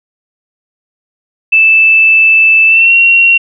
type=tone with pitch glide; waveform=sine; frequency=2637 to 2739 Hz; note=E7 to F7; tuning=0 to -34 cents; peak=-3 dBFS; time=1.52-3.38 s; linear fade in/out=10 ms; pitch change=+66 cents; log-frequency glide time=2.67-2.93 s; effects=none